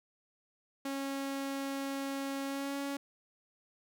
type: tone with pitch glide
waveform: sawtooth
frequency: 274.4 to 279.4 Hz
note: C#4 to C#4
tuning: -17 to +14 cents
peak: -31 dBFS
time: 0.85-2.97 s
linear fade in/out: 5 ms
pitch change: +31 cents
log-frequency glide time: 2.46-2.77 s
effects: none

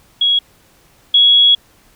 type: tone pair in turn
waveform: sine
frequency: 3322 / 3340 Hz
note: G#7 / G#7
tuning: 0 / +9 cents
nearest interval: unison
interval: 9 cents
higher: second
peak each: -10 / -6 dBFS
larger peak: second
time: 0.21-0.39 / 1.14-1.55 s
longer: second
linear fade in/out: 5 ms
effects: pink hiss -51 dBFS RMS until 1.95 s

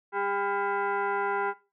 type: tone with frequency modulation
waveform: sine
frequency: 198.4 Hz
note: G3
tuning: 21 cents sharp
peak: -26 dBFS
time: 0.12-1.54 s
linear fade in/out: 50 ms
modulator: 600 Hz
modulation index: 2.3
effects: noise-tail reverb RT60 0.3 s tail -18 dB re dry

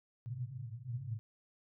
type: band-pass noise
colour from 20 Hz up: white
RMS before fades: -42 dBFS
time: 0.26-1.19 s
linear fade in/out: 0 ms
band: 110 to 130 Hz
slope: 96 dB/octave
effects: none

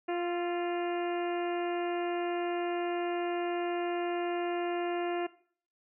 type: harmonic tone with a mistuned harmonic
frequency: 349.2 Hz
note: F4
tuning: in tune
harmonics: 1 / 2 / 3 / 4 / 5 / 6 / 7 / 8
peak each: -31 / -35 / -44 / -45 / -45 / -49 / -47 / -48 dBFS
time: 0.08-5.27 s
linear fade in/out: 10 ms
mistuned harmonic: 4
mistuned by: -27 cents
effects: noise-tail reverb RT60 0.5 s tail -18 dB re dry

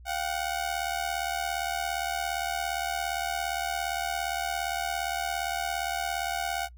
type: ring-modulated tone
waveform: sawtooth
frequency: 740 Hz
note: F#5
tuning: in tune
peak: -22 dBFS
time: 0.05-6.69 s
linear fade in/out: 50 ms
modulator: 38.7 Hz
effects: noise-tail reverb RT60 0.1 s tail -20 dB re dry + added 60 Hz sine -46 dBFS peak until 6.77 s

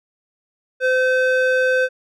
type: tone with band-pass filter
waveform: square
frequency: 513 Hz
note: C5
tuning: 34 cents flat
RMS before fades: -17 dBFS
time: 0.8-1.89 s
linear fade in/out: 50 ms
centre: 1100 Hz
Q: 4.2
effects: none

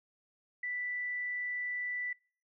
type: tone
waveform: sine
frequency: 1975.5 Hz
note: B6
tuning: in tune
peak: -34 dBFS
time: 0.63-2.13 s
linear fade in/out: 5 ms
effects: noise-tail reverb RT60 0.5 s tail -26 dB re dry

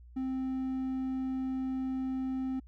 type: tone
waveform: triangle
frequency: 261.6 Hz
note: C4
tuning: in tune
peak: -29 dBFS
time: 0.16-2.6 s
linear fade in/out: 10 ms
effects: added 60 Hz sine -50 dBFS peak until 2.67 s

